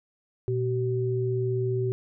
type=tone pair together; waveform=sine; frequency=120 / 381 Hz; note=B2 / G4; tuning=-49 / -49 cents; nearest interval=octave + minor sixth; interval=2000 cents; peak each=-26 / -27 dBFS; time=0.48-1.92 s; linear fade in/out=0 ms; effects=none